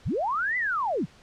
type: linear two-way sweep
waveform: sine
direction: up then down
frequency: 33.55 to 2040 to 108 Hz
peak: -24 dBFS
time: 0.05-1.06 s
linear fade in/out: 20 ms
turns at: 0.57 s
effects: pink hiss -54 dBFS RMS until 1.22 s + low-pass 6000 Hz 12 dB/octave